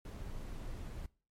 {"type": "noise", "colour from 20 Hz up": "brown", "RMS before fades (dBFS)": -43, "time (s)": [0.05, 1.06], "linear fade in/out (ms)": 2, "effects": ["noise-tail reverb RT60 0.4 s tail -22 dB re dry", "MP3 64 kbps"]}